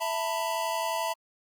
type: chord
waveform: square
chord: E suspended fourth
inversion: none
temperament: equal with one note detuned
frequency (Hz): 659.3 / 896.4 / 987.8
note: E5 / A5 / B5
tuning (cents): 0 / +32 / 0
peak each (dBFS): -33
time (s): 0-1.14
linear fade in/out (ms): 20
effects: Opus 48 kbps